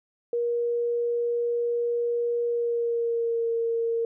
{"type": "tone with pitch glide", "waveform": "sine", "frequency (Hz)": [474.5, 461], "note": ["A#4", "A#4"], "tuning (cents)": [31, -19], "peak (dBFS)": -23, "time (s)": [0.33, 4.05], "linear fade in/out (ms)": 2, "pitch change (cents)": -50, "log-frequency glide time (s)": [2.45, 3.5], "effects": []}